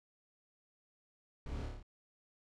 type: noise with echo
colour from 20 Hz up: brown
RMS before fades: -43 dBFS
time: 1.46-1.66 s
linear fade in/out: 2 ms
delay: 28 ms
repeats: 6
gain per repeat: -2 dB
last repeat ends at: 1.828 s
effects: low-pass 6000 Hz 12 dB/octave